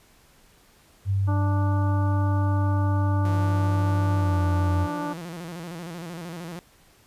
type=tone with pitch glide; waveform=sine; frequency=98 to 90.39 Hz; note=G2 to F#2; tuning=0 to -40 cents; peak=-20 dBFS; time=1.05-4.88 s; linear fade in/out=50 ms; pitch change=-140 cents; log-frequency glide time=4.15-4.38 s
type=harmonic tone; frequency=293.7 Hz; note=D4; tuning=in tune; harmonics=1 / 2 / 3 / 4 / 5; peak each=-30 / -36 / -33 / -36 / -42 dBFS; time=1.27-5.14 s; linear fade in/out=20 ms
type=tone with vibrato; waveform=sawtooth; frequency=170 Hz; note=F3; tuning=46 cents flat; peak=-30 dBFS; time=3.25-6.59 s; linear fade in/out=0 ms; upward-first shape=square; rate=13 Hz; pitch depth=78 cents each way
effects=pink hiss -57 dBFS RMS until 7.06 s + resampled to 32000 Hz